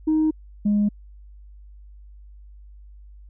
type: tone pair in turn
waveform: sine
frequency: 312.1 / 206.7 Hz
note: D#4 / G#3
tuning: +5 / -8 cents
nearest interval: perfect fifth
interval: 713 cents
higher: first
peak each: -15 dBFS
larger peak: neither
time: 0.07-0.31 / 0.65-0.89 s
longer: neither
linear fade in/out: 10 ms
effects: tanh soft clip ceiling -14 dBFS + added 50 Hz sine -42 dBFS peak until 3.29 s